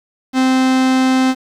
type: tone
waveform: 45% pulse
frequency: 260 Hz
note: C4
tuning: 11 cents flat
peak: -11 dBFS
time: 0.33-1.35 s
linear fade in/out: 50 ms
effects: low-pass 7000 Hz 12 dB/octave + 7-bit